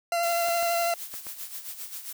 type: tone with vibrato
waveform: 40% pulse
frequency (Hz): 684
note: F5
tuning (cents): -36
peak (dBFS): -23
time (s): 0.12-0.94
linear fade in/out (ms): 2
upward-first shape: sine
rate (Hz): 12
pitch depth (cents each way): 15
type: noise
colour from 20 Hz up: blue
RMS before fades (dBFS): -35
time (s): 0.23-0.87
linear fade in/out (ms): 2
type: clicks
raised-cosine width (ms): 0.5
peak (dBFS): -27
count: 4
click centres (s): 0.486 / 0.628 / 1.14 / 1.268
type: noise with tremolo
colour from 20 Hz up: blue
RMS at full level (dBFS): -36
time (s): 0.86-2.13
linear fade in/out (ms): 5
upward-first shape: sine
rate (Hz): 7.5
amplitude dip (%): 65
effects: none